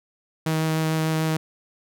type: tone with vibrato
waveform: sawtooth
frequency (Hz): 158.7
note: D#3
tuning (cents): +35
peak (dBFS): -17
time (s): 0.46-1.37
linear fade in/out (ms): 5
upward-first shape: triangle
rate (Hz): 6.7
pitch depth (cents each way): 10
effects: none